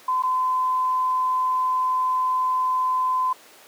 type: tone with dropouts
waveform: sine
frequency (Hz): 1022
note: C6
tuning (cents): -41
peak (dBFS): -19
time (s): 0.08-3.33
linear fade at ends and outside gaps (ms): 5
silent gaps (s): 0.224-0.234
effects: pink hiss -48 dBFS RMS until 3.67 s + high-pass 400 Hz 12 dB/octave